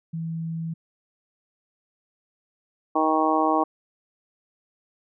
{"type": "tone", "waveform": "sine", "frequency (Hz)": 163.7, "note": "E3", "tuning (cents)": -12, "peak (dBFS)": -27, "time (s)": [0.13, 0.74], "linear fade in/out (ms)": 10}
{"type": "harmonic tone", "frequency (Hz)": 157.4, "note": "D#3", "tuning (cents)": 20, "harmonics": [2, 3, 4, 5, 6, 7], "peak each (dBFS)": [-24, -29, -27, -24, -27, -25], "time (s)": [2.95, 3.64], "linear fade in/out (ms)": 10}
{"effects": []}